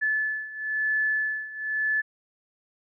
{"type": "beating tone pair", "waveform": "sine", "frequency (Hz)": [1732, 1733], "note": ["A6", "A6"], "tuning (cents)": [-28, -27], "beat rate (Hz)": 1, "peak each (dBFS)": [-29, -26], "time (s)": [0.01, 2.02], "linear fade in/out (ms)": 20, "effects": []}